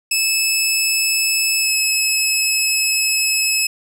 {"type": "tone with pitch glide", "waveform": "15% pulse", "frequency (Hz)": [2608, 2586], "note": ["E7", "E7"], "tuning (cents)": [-19, -34], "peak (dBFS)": -8, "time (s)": [0.11, 3.67], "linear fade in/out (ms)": 5, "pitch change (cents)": -15, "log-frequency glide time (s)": [1.59, 1.71], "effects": []}